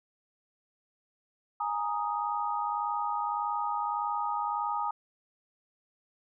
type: chord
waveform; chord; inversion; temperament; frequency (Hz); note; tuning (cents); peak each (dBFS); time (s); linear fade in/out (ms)
sine; Ab suspended second; none; equal; 830.6 / 932.3 / 1244.5; Ab5 / Bb5 / Eb6; 0 / 0 / 0; -33 / -33 / -33; 1.6-4.91; 5
effects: none